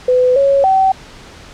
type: tone with pitch steps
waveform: sine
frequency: 503 / 553 / 766 Hz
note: B4 / C#5 / G5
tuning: +32 / -4 / -40 cents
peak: -8 dBFS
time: 0.08-0.92 s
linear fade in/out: 5 ms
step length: 280 ms
effects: pink hiss -37 dBFS RMS until 1.53 s + low-pass 6000 Hz 12 dB/octave